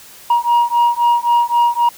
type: beating tone pair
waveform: sine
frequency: 948 / 951.8 Hz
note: A#5 / A#5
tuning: +29 / +36 cents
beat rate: 3.8 Hz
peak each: -12 dBFS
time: 0.3-1.89 s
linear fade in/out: 5 ms
effects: tanh soft clip ceiling -8 dBFS + white hiss -40 dBFS RMS until 1.97 s